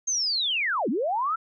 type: linear two-way sweep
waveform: sine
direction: down then up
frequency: 6480 to 196 to 1364 Hz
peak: -23 dBFS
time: 0.07-1.36 s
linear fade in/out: 10 ms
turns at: 0.89 s
effects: none